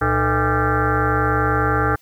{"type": "tone with frequency modulation", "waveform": "sine", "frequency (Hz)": 626, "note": "D#5", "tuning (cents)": 10, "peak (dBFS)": -15, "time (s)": [0.01, 1.96], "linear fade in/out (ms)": 10, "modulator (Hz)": 186, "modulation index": 5.2, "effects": ["white hiss -56 dBFS RMS until 2.01 s"]}